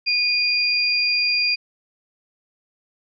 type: tone pair together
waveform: sine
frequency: 2457 / 4769 Hz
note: D#7 / D8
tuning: -22 / +26 cents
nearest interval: major seventh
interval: 1148 cents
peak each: -20 dBFS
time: 0.06-1.56 s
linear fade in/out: 20 ms
effects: none